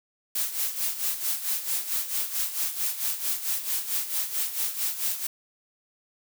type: noise with tremolo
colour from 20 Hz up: blue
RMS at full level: -26 dBFS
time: 0.35-5.27 s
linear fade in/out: 5 ms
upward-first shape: sine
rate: 4.5 Hz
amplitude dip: 70%
effects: none